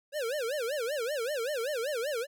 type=tone with vibrato; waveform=square; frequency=523.3 Hz; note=C5; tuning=in tune; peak=-31 dBFS; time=0.12-2.27 s; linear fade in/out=50 ms; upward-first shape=sine; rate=5.2 Hz; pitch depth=270 cents each way; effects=none